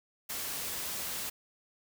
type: noise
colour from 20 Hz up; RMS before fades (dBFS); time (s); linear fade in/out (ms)
white; -37; 0.29-1.3; 10
effects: none